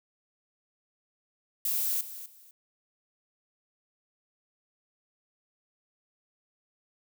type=noise with echo; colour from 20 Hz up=violet; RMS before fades=-29 dBFS; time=1.65-2.01 s; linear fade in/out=2 ms; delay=250 ms; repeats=2; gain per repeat=-13 dB; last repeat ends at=2.51 s; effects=none

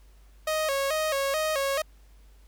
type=tone with vibrato; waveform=sawtooth; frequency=586 Hz; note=D5; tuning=4 cents flat; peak=-21 dBFS; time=0.47-1.82 s; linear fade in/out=5 ms; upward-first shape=square; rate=2.3 Hz; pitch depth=110 cents each way; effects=added 50 Hz sine -51 dBFS peak until 2.47 s + pink hiss -64 dBFS RMS until 2.47 s

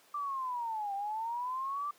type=linear two-way sweep; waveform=sine; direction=down then up; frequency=1182 to 784 to 1182 Hz; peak=-33 dBFS; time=0.14-1.91 s; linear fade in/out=5 ms; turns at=0.94 s; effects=pink hiss -62 dBFS RMS until 1.98 s + high-pass 400 Hz 12 dB/octave

